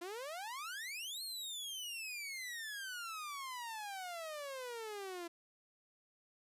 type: exponential two-way sweep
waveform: sawtooth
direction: up then down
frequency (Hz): 335.2 to 4329 to 335.2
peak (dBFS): -39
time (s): 0.01-5.28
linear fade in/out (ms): 10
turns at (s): 1.23
effects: resampled to 32000 Hz + 12-bit